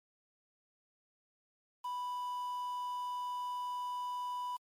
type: tone with quantisation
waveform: triangle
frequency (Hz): 987.8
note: B5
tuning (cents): 0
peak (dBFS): -34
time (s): 1.84-4.57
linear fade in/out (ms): 10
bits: 9
effects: MP3 64 kbps